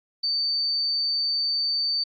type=tone; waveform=sine; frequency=4575 Hz; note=D8; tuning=46 cents flat; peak=-22 dBFS; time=0.23-2.04 s; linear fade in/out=10 ms; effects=AAC 64 kbps